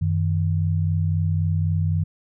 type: tone pair together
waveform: sine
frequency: 93.6 / 157.42 Hz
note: F#2 / D#3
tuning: +20 / +21 cents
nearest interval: major sixth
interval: 901 cents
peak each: -20 / -23 dBFS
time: 0.01-2.04 s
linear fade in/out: 10 ms
effects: none